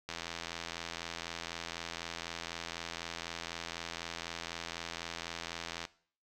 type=click train; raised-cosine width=0.2 ms; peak=-21 dBFS; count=485; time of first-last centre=0.09-5.852 s; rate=84 Hz; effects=noise-tail reverb RT60 0.5 s tail -19 dB re dry